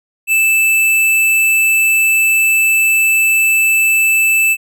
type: tone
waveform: square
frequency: 2637 Hz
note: E7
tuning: in tune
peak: -10 dBFS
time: 0.27-4.57 s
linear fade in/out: 50 ms
effects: none